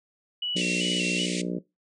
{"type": "tone with vibrato", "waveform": "sine", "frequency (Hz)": 2832, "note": "F7", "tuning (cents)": 23, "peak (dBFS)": -27, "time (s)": [0.42, 1.26], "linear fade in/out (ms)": 5, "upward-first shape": "square", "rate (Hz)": 2.6, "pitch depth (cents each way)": 67}
{"type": "harmonic tone", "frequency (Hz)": 60, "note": "B1", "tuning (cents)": -49, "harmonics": [3, 4, 5, 6, 7, 8, 9, 10], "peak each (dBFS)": [-29, -36, -33, -36, -38, -42, -41, -45], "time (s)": [0.55, 1.59], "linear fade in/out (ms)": 10}
{"type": "band-pass noise", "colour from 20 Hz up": "pink", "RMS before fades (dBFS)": -34, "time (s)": [0.56, 1.42], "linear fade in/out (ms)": 10, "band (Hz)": [2000, 9200], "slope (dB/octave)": 96}
{"effects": ["noise-tail reverb RT60 0.2 s tail -19 dB re dry"]}